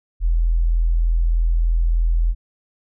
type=tone; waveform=sine; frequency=41.64 Hz; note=E1; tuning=18 cents sharp; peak=-14 dBFS; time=0.2-2.35 s; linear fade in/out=50 ms; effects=none